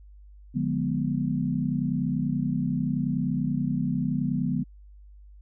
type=chord; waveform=sine; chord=D diminished seventh; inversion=none; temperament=equal with one note detuned; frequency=146.83 / 178.08 / 207.7 / 246.9 Hz; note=D3 / F3 / Ab3 / Cb4; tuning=0 / +34 / 0 / 0 cents; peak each=-29 / -30 / -31 / -28 dBFS; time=0.54-4.64 s; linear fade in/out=20 ms; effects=added 50 Hz sine -46 dBFS peak until 5.41 s